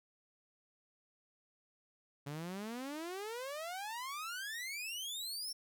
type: exponential sweep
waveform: sawtooth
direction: up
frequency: 138.59 to 5520 Hz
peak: -37 dBFS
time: 2.26-5.53 s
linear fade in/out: 10 ms
effects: none